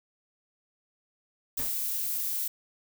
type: noise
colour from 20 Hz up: violet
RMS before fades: -31 dBFS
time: 1.57-2.48 s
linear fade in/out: 5 ms
type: noise with exponential decay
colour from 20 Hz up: pink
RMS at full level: -37 dBFS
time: 1.59-1.84 s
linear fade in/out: 2 ms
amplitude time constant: 54 ms
effects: none